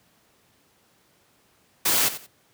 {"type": "noise with echo", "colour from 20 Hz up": "white", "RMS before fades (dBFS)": -21, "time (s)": [1.85, 2.09], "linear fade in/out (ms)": 10, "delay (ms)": 89, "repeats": 2, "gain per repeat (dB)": -13, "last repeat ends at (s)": 2.268, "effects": ["pink hiss -62 dBFS RMS until 2.53 s", "high-pass 100 Hz 12 dB/octave"]}